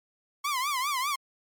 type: tone with vibrato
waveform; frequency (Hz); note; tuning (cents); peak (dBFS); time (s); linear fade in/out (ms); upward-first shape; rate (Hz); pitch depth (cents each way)
sawtooth; 1092; C#6; -26; -23; 0.44-1.16; 10; triangle; 5; 190
effects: MP3 96 kbps